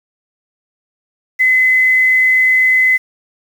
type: tone with quantisation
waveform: sine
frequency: 2032 Hz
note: B6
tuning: 49 cents sharp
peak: -8 dBFS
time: 1.39-2.98 s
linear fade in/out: 20 ms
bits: 6
effects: none